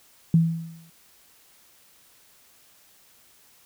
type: tone with exponential decay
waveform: sine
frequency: 164.81 Hz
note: E3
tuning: in tune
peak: -12 dBFS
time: 0.34-0.9 s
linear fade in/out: 2 ms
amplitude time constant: 120 ms
effects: white hiss -57 dBFS RMS until 3.65 s